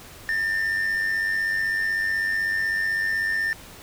triangle tone with amplitude modulation, 1798 Hz, A6, 37 cents sharp, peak -18 dBFS, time 0.29-3.53 s, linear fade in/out 0 ms, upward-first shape sine, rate 96 Hz, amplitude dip 45%, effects pink hiss -44 dBFS RMS until 3.82 s

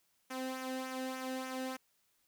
sawtooth tone with flanger, 259.6 Hz, C4, 13 cents flat, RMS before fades -40 dBFS, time 0.3-1.77 s, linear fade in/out 10 ms, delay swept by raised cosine 0.23 to 0.92 ms, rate 3.4 Hz, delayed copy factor -0.6, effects white hiss -75 dBFS RMS until 2.27 s

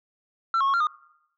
sine tone with pitch steps, 1346 / 1091 / 1100 / 1382 / 1222 Hz, E6 / C#6 / C#6 / F6 / D#6, +36 / -28 / -14 / -19 / -32 cents, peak -17 dBFS, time 0.54-0.87 s, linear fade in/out 2 ms, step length 66 ms, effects noise-tail reverb RT60 0.8 s tail -24 dB re dry + tanh soft clip ceiling -19 dBFS

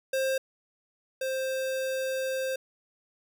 square tone pair in turn, 530 / 526 Hz, C5 / C5, +22 / +9 cents, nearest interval unison, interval 13 cents, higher first, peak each -26 / -29 dBFS, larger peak first, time 0.13-0.38 / 1.21-2.56 s, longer second, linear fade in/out 5 ms, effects none

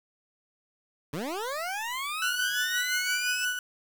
20% pulse linear sweep, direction up, 130.81 to 2652 Hz, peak -26 dBFS, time 1.13-3.45 s, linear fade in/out 5 ms
35% pulse tone with tremolo, 1481 Hz, F#6, 1 cent sharp, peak -24 dBFS, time 2.22-3.59 s, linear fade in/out 2 ms, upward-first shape sine, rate 5.8 Hz, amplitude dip 50%
effects 8-bit

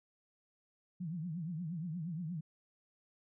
sine tone with vibrato, 167.1 Hz, E3, 24 cents sharp, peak -37 dBFS, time 1-2.41 s, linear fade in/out 10 ms, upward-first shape triangle, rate 8.5 Hz, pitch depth 200 cents each way, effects none

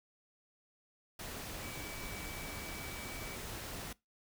sine tone in noise, 2293 Hz, D7, 42 cents flat, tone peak -49 dBFS, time 1.63-3.36 s, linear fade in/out 5 ms, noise pink, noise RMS -44 dBFS, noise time 1.19-3.93 s, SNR -8 dB, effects noise-tail reverb RT60 0.2 s tail -22 dB re dry

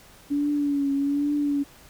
sine tone with vibrato, 284.9 Hz, C#4, 48 cents sharp, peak -21 dBFS, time 0.3-1.64 s, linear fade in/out 20 ms, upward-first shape triangle, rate 1.2 Hz, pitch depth 52 cents each way, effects pink hiss -51 dBFS RMS until 1.89 s

